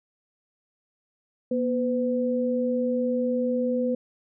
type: tone pair together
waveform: sine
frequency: 241.2 / 504.9 Hz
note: B3 / B4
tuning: -41 / +38 cents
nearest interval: octave + minor second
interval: 1279 cents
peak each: -25 dBFS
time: 1.51-3.95 s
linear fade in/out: 5 ms
effects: none